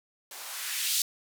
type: noise with band-pass filter sweep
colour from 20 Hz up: violet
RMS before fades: -32 dBFS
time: 0.31-1.02 s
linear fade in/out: 2 ms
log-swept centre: 490 to 4300 Hz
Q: 1.2
effects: none